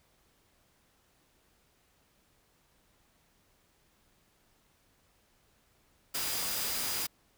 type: tone in noise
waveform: sine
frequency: 4900 Hz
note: D#8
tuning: 27 cents flat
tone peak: -41 dBFS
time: 6.14-7.07 s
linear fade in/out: 10 ms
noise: white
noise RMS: -34 dBFS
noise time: 6.14-7.07 s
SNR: -10 dB
effects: pink hiss -69 dBFS RMS until 7.37 s